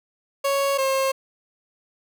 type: tone pair in turn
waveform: 30% pulse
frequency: 554.4 / 535.3 Hz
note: C#5 / C5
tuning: 0 / +39 cents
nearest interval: minor second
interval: 61 cents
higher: first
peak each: -17 dBFS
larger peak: neither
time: 0.44-0.78 / 0.78-1.12 s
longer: neither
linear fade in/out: 10 ms
effects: none